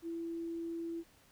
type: tone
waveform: sine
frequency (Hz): 333.9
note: E4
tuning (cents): +22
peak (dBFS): -37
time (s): 0.02-1.04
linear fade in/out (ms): 50
effects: pink hiss -65 dBFS RMS until 1.31 s